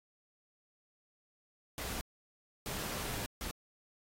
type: noise bursts at uneven times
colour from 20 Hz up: pink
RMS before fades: -40 dBFS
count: 3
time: 1.78-2.01 / 2.66-3.26 / 3.41-3.51 s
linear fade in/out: 0 ms
effects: AAC 48 kbps